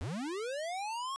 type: linear sweep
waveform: square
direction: up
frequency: 72 to 1113 Hz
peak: -36 dBFS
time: 0.01-1.16 s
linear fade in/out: 0 ms
effects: resampled to 22050 Hz + 12-bit